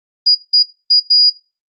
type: tone bursts at uneven times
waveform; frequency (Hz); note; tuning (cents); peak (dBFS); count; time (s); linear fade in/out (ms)
sine; 4886; D#8; -32; -7; 4; 0.26-0.35 / 0.53-0.63 / 0.9-1 / 1.1-1.3; 10
effects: noise-tail reverb RT60 0.3 s tail -17 dB re dry + Opus 32 kbps